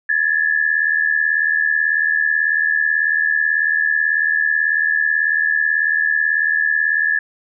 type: tone pair together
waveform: sine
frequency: 1681.8 / 1760 Hz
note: G#6 / A6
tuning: +21 / 0 cents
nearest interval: minor second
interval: 79 cents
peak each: -17 dBFS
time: 0.09-7.19 s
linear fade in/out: 5 ms
effects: none